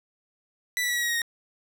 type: tone with pitch steps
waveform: sawtooth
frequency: 1975.5 / 1956.2 / 1937.1 / 1918.2 / 1899.4 / 1880.8 / 1862.5 Hz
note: B6 / B6 / B6 / A#6 / A#6 / A#6 / A#6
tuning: 0 / -17 / -34 / +49 / +32 / +15 / -2 cents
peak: -21 dBFS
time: 0.77-1.218 s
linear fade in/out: 0 ms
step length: 64 ms
effects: none